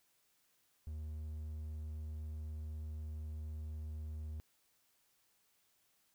triangle tone, 77 Hz, D#2, 17 cents flat, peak -39 dBFS, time 0.87-4.4 s, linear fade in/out 0 ms, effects white hiss -75 dBFS RMS until 6.14 s

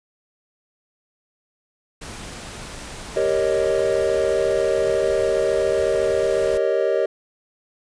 pink noise, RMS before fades -35 dBFS, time 2.01-6.58 s, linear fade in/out 10 ms
triangle chord, Eb dominant seventh, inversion first, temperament equal, 392 / 466.2 / 554.4 / 622.3 Hz, G4 / Bb4 / Db5 / Eb5, 0 / 0 / 0 / 0 cents, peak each -21 dBFS, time 3.16-7.06 s, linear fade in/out 5 ms
effects resampled to 22050 Hz

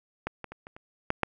clicks, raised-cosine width 0.5 ms, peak -15 / -22 / -26 / -28 / -30 / -10 / -9 dBFS, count 7, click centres 0.27 / 0.443 / 0.52 / 0.669 / 0.765 / 1.104 / 1.233 s, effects none

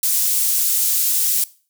pink high-pass noise, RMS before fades -18 dBFS, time 0.03-1.44 s, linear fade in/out 2 ms, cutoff 9200 Hz, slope 12 dB/octave, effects noise-tail reverb RT60 0.4 s tail -20 dB re dry

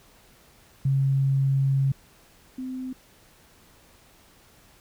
sine tone pair in turn, 136.1 / 257.7 Hz, C#3 / C4, -31 / -26 cents, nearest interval major seventh, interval 1105 cents, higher second, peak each -19 / -30 dBFS, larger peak first, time 0.85-1.92 / 2.58-2.93 s, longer first, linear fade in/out 5 ms, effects pink hiss -56 dBFS RMS until 4.8 s

